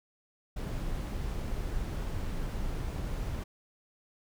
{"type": "noise", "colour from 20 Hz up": "brown", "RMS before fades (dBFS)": -34, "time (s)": [0.56, 3.44], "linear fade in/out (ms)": 10, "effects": []}